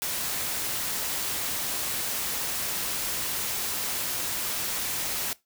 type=noise; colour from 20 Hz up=white; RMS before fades=-30 dBFS; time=0.02-5.33 s; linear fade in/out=0 ms; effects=noise-tail reverb RT60 0.2 s tail -20 dB re dry